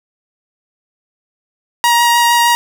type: tone with vibrato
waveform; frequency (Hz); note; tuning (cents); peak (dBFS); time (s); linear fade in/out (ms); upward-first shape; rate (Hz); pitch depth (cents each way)
sawtooth; 947; A#5; +27; -5; 1.84-2.55; 0; sine; 6.5; 10
effects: none